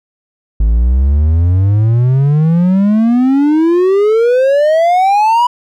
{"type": "exponential sweep", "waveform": "triangle", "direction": "up", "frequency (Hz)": [51.91, 987.8], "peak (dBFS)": -5, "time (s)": [0.6, 5.47], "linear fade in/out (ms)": 5, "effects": []}